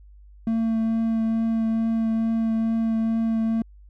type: tone with vibrato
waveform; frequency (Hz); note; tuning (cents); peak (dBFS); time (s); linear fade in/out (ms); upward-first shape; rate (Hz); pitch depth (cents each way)
triangle; 225; A3; +39; -18; 0.47-3.62; 2; triangle; 2.3; 13
effects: added 50 Hz sine -45 dBFS peak until 3.89 s